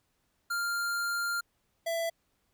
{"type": "tone pair in turn", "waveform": "square", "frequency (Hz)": [1396.9, 666.1], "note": ["F6", "E5"], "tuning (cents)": [0, 18], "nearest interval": "octave + minor second", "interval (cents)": 1282, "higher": "first", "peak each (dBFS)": [-30, -30], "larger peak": "neither", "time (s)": [[0.5, 1.41], [1.86, 2.1]], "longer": "first", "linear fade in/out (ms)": 10, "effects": ["pink hiss -75 dBFS RMS until 2.53 s"]}